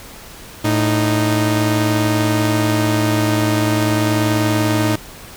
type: tone pair together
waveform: sawtooth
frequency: 110 / 309.6 Hz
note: A2 / D#4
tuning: 0 / -9 cents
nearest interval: octave + tritone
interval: 1791 cents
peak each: -13 dBFS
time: 0.64-4.96 s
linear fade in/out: 10 ms
effects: pink hiss -37 dBFS RMS until 5.36 s